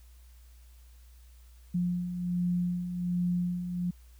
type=beating tone pair; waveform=sine; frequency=176 / 177.3 Hz; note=F3 / F3; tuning=+14 / +26 cents; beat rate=1.3 Hz; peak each=-36 / -28 dBFS; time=1.74-3.91 s; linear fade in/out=10 ms; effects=added 60 Hz sine -51 dBFS peak until 4.19 s + white hiss -65 dBFS RMS until 4.19 s